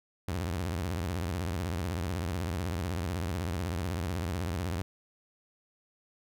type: tone with vibrato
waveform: sawtooth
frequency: 87 Hz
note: F2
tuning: 6 cents flat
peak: -27 dBFS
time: 0.28-4.82 s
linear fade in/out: 0 ms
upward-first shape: triangle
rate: 16 Hz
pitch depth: 290 cents each way
effects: none